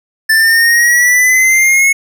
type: exponential sweep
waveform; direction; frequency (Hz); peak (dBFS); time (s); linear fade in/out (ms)
square; up; 1760 to 2195; -7; 0.29-1.93; 10
effects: none